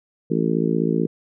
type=harmonic tone; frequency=55.8 Hz; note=A1; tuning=25 cents sharp; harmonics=3 / 4 / 5 / 6 / 7 / 8; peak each=-23 / -24 / -25 / -26 / -26 / -27 dBFS; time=0.3-1.07 s; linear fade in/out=10 ms; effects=none